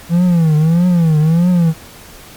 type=tone with vibrato; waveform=triangle; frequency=165.7 Hz; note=E3; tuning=9 cents sharp; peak=-6 dBFS; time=0.09-1.74 s; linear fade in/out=50 ms; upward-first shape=triangle; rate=1.6 Hz; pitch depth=170 cents each way; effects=pink hiss -37 dBFS RMS until 2.36 s + MP3 96 kbps